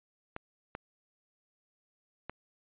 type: clicks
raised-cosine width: 0.5 ms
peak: -23 dBFS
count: 3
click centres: 0.364 / 0.751 / 2.296 s
effects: resampled to 8000 Hz